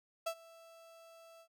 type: tone with ADSR envelope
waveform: 35% pulse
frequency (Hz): 661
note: E5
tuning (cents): +5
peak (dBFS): -31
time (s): 0.26-1.48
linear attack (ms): 10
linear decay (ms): 71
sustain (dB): -23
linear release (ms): 75
effects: none